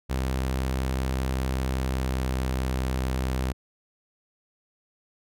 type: tone with pitch glide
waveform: sawtooth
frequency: 65.2 to 64.56 Hz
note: C2 to C2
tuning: -5 to -23 cents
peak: -21 dBFS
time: 0.09-3.53 s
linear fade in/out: 20 ms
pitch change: -18 cents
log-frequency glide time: 1.81-2.28 s
effects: none